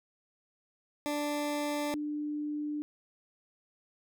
20% pulse / sine tone pair in turn, 293.7 / 297.5 Hz, D4 / D4, 0 / +22 cents, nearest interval unison, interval 22 cents, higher second, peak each -26 / -32 dBFS, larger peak first, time 1.06-1.94 / 1.94-2.82 s, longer neither, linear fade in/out 0 ms, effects none

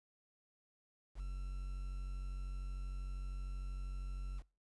triangle tone with quantisation, 46.45 Hz, F#1, 7 cents sharp, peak -37 dBFS, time 1.15-4.43 s, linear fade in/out 50 ms, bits 10, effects noise-tail reverb RT60 0.3 s tail -23 dB re dry + resampled to 24000 Hz

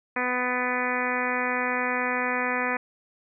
harmonic tone with a mistuned harmonic, 249.5 Hz, B3, 18 cents sharp, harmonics 1 / 2 / 3 / 4 / 5 / 6 / 7 / 8 / 9 / 10, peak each -33 / -32 / -34 / -32 / -34 / -35 / -31 / -32 / -36 / -36 dBFS, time 0.16-2.77 s, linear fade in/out 5 ms, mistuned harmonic 10, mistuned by -31 cents, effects none

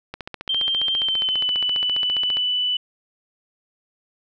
click train, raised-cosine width 0.3 ms, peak -15 dBFS, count 34, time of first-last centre 0.14-2.37 s, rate 14.8 Hz
sine tone with pitch glide, 3154 to 2982 Hz, G7 to F#7, +10 to +13 cents, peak -19 dBFS, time 0.49-2.77 s, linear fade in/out 5 ms, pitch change -97 cents, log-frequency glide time 0.96-1.53 s
effects none

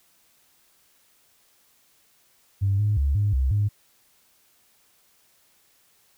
sine tone with pitch steps, 98.6 / 104.6 / 70 / 102.8 / 65.7 / 103.2 Hz, G2 / G#2 / C#2 / G#2 / C2 / G#2, +11 / +13 / +18 / -17 / +8 / -10 cents, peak -18 dBFS, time 2.61-3.69 s, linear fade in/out 20 ms, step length 180 ms, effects tanh soft clip ceiling -14 dBFS + white hiss -62 dBFS RMS until 6.17 s

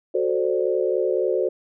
sine chord, D dominant seventh, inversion first, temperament equal, 370 / 440 / 523.3 / 587.3 Hz, F#4 / A4 / C5 / D5, 0 / 0 / 0 / 0 cents, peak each -23 / -25 / -24 / -28 dBFS, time 0.14-1.49 s, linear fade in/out 10 ms, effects none

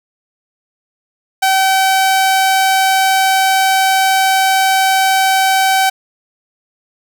sawtooth tone, 767 Hz, G5, 38 cents flat, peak -6 dBFS, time 1.42-5.9 s, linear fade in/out 10 ms, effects none

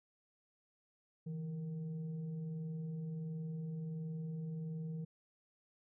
sine tone with frequency modulation, 162.2 Hz, E3, 28 cents flat, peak -39 dBFS, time 1.26-5.05 s, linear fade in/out 10 ms, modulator 303 Hz, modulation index 0.33, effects none

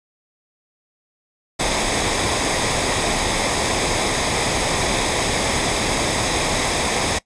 pink noise with comb filter, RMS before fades -20 dBFS, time 1.59-7.19 s, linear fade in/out 10 ms, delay 0.69 ms, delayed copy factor -0.5, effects noise-tail reverb RT60 0.1 s tail -20 dB re dry + resampled to 22050 Hz

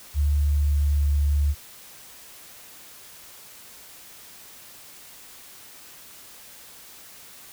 sine tone with pitch glide, 72.9 to 72.31 Hz, D2 to D2, -12 to -26 cents, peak -18 dBFS, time 0.14-1.55 s, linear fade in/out 50 ms, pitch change -14 cents, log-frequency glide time 0.64-0.74 s, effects white hiss -46 dBFS RMS until 7.52 s

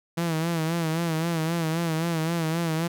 sawtooth tone with vibrato, 164.3 Hz, E3, 5 cents flat, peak -20 dBFS, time 0.17-2.88 s, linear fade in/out 10 ms, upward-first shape sine, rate 3.8 Hz, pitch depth 71 cents each way, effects none

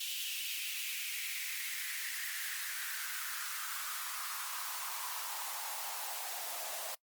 white noise with high-pass filter sweep, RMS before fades -40 dBFS, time 0-6.95 s, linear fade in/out 5 ms, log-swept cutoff 3000 to 640 Hz, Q 3.8, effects noise-tail reverb RT60 0.1 s tail -22 dB re dry + Opus 32 kbps

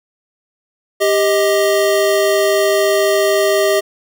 square tone pair together, 395.7 / 628.1 Hz, G4 / D#5, +16 / +16 cents, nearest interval minor sixth, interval 800 cents, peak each -15 dBFS, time 1-3.81 s, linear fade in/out 20 ms, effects none

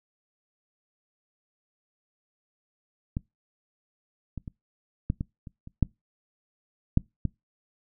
clicks, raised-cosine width 5 ms, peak -16 / -22 / -25 / -13 / -17 / -28 / -29 / -8 / -7 / -14 dBFS, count 10, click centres 3.169 / 4.377 / 4.478 / 5.101 / 5.209 / 5.472 / 5.674 / 5.827 / 6.974 / 7.253 s, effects noise-tail reverb RT60 0.2 s tail -24 dB re dry

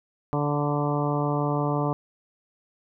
harmonic tone with a mistuned harmonic, 145.9 Hz, D3, 11 cents flat, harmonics 1 / 2 / 3 / 4 / 5 / 6 / 7 / 8, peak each -26 / -29 / -31 / -32 / -33 / -34 / -34 / -35 dBFS, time 0.33-1.93 s, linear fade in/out 0 ms, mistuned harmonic 6, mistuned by +22 cents, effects none

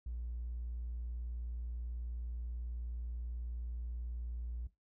triangle tone, 59.3 Hz, A#1, 30 cents sharp, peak -35 dBFS, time 0.06-4.67 s, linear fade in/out 5 ms, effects noise-tail reverb RT60 0.2 s tail -19 dB re dry + tanh soft clip ceiling -35 dBFS

